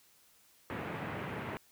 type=band-pass noise; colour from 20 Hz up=pink; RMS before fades=-40 dBFS; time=0.7-1.57 s; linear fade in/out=0 ms; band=100 to 2400 Hz; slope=24 dB/octave; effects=white hiss -65 dBFS RMS until 1.71 s